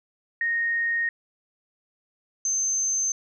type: tone pair in turn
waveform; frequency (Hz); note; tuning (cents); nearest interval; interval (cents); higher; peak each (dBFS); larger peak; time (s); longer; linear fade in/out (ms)
sine; 1858 / 6250; A#6 / G8; -6 / -6; octave + major sixth; 2100; second; -22; neither; 0.41-1.09 / 2.45-3.12; first; 2
effects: none